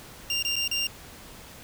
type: tone with dropouts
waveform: 25% pulse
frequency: 2787 Hz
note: F7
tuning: 4 cents flat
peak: -21 dBFS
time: 0.3-0.87 s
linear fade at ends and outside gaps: 2 ms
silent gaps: 0.426-0.449 / 0.557-0.564 / 0.678-0.713 s
effects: pink hiss -46 dBFS RMS until 1.63 s